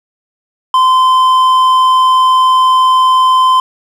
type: tone with hard clipping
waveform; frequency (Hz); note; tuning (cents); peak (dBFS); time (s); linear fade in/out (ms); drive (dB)
triangle; 1031; C6; -26; -7; 0.74-3.6; 2; 9
effects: none

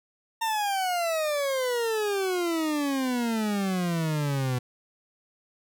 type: exponential sweep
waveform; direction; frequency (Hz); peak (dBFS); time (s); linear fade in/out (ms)
40% pulse; down; 917 to 123.47; -24; 0.41-4.59; 10
effects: none

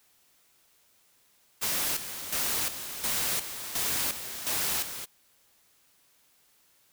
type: noise with tremolo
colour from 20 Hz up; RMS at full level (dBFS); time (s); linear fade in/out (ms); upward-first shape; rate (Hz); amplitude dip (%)
white; -29; 1.61-5.06; 20; square; 1.4; 65
effects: white hiss -65 dBFS RMS until 6.92 s

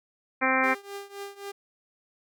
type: harmonic tone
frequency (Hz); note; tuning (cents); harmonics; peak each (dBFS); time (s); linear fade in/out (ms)
261.6; C4; 0; 1 / 2 / 3 / 4 / 5 / 6 / 7 / 8 / 9; -30 / -30 / -30 / -30 / -30 / -30 / -30 / -30 / -30; 0.41-0.75; 20
type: tone with tremolo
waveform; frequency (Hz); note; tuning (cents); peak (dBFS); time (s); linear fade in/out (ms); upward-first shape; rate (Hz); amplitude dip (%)
sawtooth; 400; G4; +35; -30; 0.63-1.52; 10; triangle; 3.8; 90
effects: none

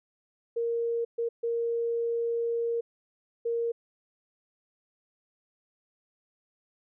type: tone bursts at uneven times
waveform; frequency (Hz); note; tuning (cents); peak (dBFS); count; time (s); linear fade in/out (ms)
sine; 466.2; A#4; 0; -26; 4; 0.56-1.05 / 1.18-1.29 / 1.43-2.81 / 3.45-3.72; 10
effects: none

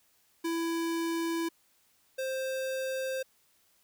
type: tone pair in turn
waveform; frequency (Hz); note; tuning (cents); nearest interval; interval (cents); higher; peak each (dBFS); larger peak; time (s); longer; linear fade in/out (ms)
square; 332.3 / 526; E4 / C5; +14 / +9; minor sixth; 795; second; -30 / -32; first; 0.44-1.49 / 2.18-3.23; neither; 10
effects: white hiss -68 dBFS RMS until 3.83 s

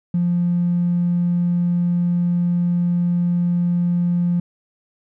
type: tone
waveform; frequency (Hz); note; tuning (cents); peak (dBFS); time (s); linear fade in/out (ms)
triangle; 174.61; F3; 0; -12; 0.14-4.4; 5
effects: tanh soft clip ceiling -13 dBFS

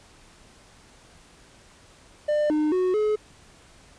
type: tone with pitch steps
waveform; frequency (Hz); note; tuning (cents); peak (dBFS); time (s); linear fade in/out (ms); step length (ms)
triangle; 598 / 304.4 / 367.8 / 425.7; D5 / D#4 / F#4 / G#4; +31 / -38 / -10 / +43; -18; 2.28-3.16; 10; 220
effects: pink hiss -53 dBFS RMS until 3.98 s + resampled to 22050 Hz

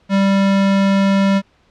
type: tone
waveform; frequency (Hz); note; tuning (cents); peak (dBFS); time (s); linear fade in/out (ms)
square; 196; G3; 0; -12; 0.09-1.42; 50
effects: pink hiss -56 dBFS RMS until 1.7 s + low-pass 4000 Hz 12 dB/octave

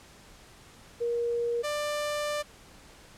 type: tone pair in turn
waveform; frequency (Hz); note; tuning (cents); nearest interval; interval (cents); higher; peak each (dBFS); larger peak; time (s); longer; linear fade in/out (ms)
sine / sawtooth; 472.7 / 592.7; A#4 / D5; +24 / +16; major third; 392; second; -26 / -25; second; 1-1.63 / 1.63-2.43; second; 20
effects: pink hiss -53 dBFS RMS until 3.17 s + low-pass 10000 Hz 12 dB/octave

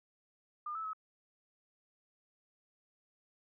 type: tone with pitch steps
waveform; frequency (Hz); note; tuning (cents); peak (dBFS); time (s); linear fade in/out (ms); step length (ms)
sine; 1209 / 1309 / 1284; D6 / E6 / E6; +50 / -13 / -46; -37; 0.66-0.933; 5; 91
effects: none

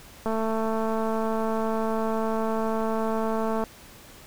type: click train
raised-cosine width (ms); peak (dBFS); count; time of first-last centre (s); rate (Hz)
1; -15; 751; 0.26-3.638; 222
effects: pink hiss -48 dBFS RMS until 4.26 s

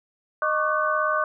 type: tone cluster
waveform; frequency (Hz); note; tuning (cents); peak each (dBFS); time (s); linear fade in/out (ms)
sine; 617 / 1110 / 1187 / 1506; D#5 / C#6 / D6 / F#6; -15 / +2 / +18 / +30; -26; 0.42-1.24; 2
effects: none

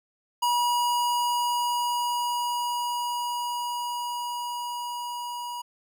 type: tone with level ramp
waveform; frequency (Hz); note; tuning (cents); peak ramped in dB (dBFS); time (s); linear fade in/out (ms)
square; 965; B5; -40; -22 to -33; 0.42-5.62; 10
effects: none

